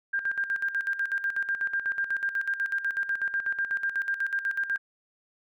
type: tone with tremolo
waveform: sine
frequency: 1596 Hz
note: G6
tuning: 31 cents sharp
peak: -24 dBFS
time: 0.13-4.78 s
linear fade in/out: 10 ms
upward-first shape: square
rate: 8.1 Hz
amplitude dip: 70%
effects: none